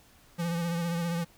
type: tone with vibrato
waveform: square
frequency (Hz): 170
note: F3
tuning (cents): -46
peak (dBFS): -29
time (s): 0.38-1.25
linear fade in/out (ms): 20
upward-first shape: triangle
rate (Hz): 15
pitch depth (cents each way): 46
effects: pink hiss -59 dBFS RMS until 1.37 s